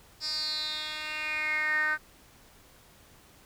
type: tone with band-pass filter sweep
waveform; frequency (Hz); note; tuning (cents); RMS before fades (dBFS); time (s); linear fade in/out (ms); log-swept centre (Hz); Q
10% pulse; 306.9; D#4; -24; -31; 0.2-1.98; 50; 5200 to 1600; 7.7
effects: pink hiss -57 dBFS RMS until 3.45 s